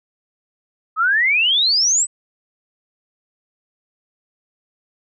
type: exponential sweep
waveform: sine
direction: up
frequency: 1240 to 8190 Hz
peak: -13 dBFS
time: 0.96-2.07 s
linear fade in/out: 50 ms
effects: none